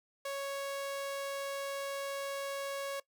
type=tone; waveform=sawtooth; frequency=554.4 Hz; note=C#5; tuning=in tune; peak=-32 dBFS; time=0.25-3 s; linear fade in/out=5 ms; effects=noise-tail reverb RT60 0.1 s tail -20 dB re dry